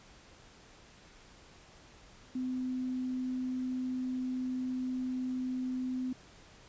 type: tone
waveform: sine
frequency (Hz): 255.2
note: C4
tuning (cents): -43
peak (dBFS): -32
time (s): 2.35-6.13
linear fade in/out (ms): 5
effects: pink hiss -57 dBFS RMS until 6.68 s + resampled to 16000 Hz